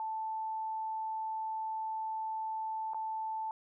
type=tone with dropouts; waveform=sine; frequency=880 Hz; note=A5; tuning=in tune; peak=-34 dBFS; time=0-3.51 s; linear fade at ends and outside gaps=1 ms; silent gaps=2.935-2.945 s; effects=none